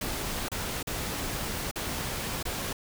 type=noise with dropouts; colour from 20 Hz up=pink; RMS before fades=-33 dBFS; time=0.01-2.73 s; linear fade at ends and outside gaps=5 ms; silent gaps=0.486-0.516 / 0.829-0.87 / 1.713-1.757 / 2.429-2.452 s; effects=none